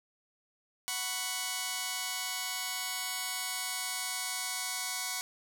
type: chord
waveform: 5% pulse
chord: F# suspended fourth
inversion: none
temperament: just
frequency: 740 / 986.7 / 1110 Hz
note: F#5 / B5 / C#6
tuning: 0 / -2 / +2 cents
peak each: -27 dBFS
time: 0.88-5.21 s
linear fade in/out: 0 ms
effects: none